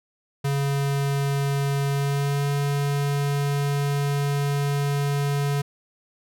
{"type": "tone with pitch glide", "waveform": "square", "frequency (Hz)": [140, 142.2], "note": ["C#3", "C#3"], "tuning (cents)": [18, 45], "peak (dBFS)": -22, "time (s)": [0.44, 5.62], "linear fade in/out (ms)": 10, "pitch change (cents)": 27, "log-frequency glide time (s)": [1.89, 2.5], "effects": []}